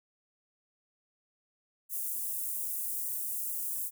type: high-pass noise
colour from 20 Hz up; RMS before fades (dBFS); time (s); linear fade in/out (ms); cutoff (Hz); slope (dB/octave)
white; -35; 1.89-3.91; 50; 9000; 24
effects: none